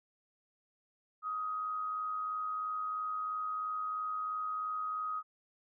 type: tone with amplitude modulation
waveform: sine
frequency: 1256 Hz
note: D#6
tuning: 16 cents sharp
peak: -32 dBFS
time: 1.22-5.23 s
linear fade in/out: 50 ms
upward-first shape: sine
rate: 103 Hz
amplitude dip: 40%
effects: none